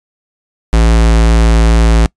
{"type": "tone", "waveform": "square", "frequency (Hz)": 56.1, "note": "A1", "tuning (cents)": 34, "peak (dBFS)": -6, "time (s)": [0.73, 2.06], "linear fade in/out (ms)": 0, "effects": ["noise-tail reverb RT60 0.1 s tail -24 dB re dry", "resampled to 22050 Hz"]}